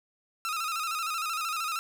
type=tone with vibrato; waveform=sawtooth; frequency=1294 Hz; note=E6; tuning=32 cents flat; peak=-26 dBFS; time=0.45-1.79 s; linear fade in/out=0 ms; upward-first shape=square; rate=13 Hz; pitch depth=66 cents each way; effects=none